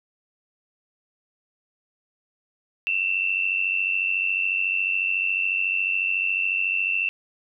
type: tone pair together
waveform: sine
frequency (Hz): 2637 / 2731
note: E7 / F7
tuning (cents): 0 / -39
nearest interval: minor second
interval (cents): 61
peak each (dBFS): -24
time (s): 2.87-7.09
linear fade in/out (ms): 0
effects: none